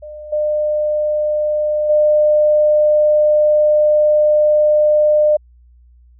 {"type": "tone with level steps", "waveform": "sine", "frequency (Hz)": 603, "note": "D5", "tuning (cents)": 46, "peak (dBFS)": [-29, -14, -9], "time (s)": [0.02, 5.37], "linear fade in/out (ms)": 10, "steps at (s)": [0.32, 1.89], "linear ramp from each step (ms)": 10, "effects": ["added 60 Hz sine -44 dBFS peak until 6.19 s"]}